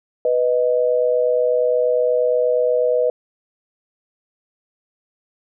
sine tone pair together, 493.9 / 622.3 Hz, B4 / D#5, 0 / 0 cents, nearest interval major third, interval 400 cents, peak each -16 / -19 dBFS, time 0.25-3.1 s, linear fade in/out 2 ms, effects none

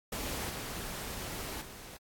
pink noise with level steps, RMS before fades -37 / -40 / -48 dBFS, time 0.12-1.97 s, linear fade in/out 5 ms, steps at 0.49 / 1.61 s, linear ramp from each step 10 ms, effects AAC 64 kbps

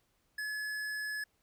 sine tone with tanh clipping, 1705 Hz, G#6, 45 cents sharp, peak -37 dBFS, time 0.38-1.24 s, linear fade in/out 5 ms, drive 16 dB, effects pink hiss -75 dBFS RMS until 1.42 s

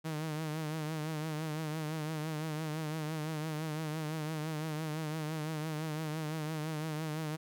sawtooth tone with vibrato, 155.56 Hz, D#3, in tune, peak -31 dBFS, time 0.04-7.37 s, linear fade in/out 20 ms, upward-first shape triangle, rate 5.9 Hz, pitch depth 69 cents each way, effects none

